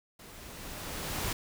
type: noise with level ramp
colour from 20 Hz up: pink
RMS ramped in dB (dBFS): -51 to -32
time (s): 0.19-1.33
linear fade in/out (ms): 5
effects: none